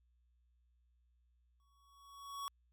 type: tone with exponential growth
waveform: square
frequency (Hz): 1119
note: C#6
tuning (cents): +16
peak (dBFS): -39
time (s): 1.6-2.48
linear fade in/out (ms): 0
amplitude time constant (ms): 190
effects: added 60 Hz sine -70 dBFS peak until 2.72 s + MP3 96 kbps